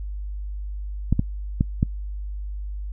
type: clicks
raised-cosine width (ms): 5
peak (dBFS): -6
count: 4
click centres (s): 1.126 / 1.194 / 1.609 / 1.829
effects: noise-tail reverb RT60 0.1 s tail -26 dB re dry + added 50 Hz sine -28 dBFS peak until 2.92 s